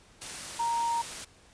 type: tone in noise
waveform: sine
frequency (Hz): 932.3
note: A#5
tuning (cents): 0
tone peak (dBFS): -26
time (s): 0.59-1.02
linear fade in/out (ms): 10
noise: white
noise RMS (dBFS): -39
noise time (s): 0.21-1.25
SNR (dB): +10
effects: pink hiss -58 dBFS RMS until 1.53 s + resampled to 22050 Hz